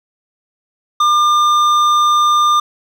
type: tone with hard clipping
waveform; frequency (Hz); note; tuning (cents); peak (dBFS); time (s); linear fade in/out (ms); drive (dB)
sine; 1200; D6; +37; -11; 1-2.6; 5; 9
effects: none